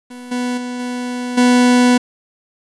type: tone with level steps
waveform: 40% pulse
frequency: 246.9 Hz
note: B3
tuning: in tune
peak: -30 / -17 / -22 / -20 / -8 dBFS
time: 0.1-1.98 s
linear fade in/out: 10 ms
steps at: 0.31 / 0.57 / 0.79 / 1.37 s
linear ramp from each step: 10 ms
effects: resampled to 22050 Hz + 8-bit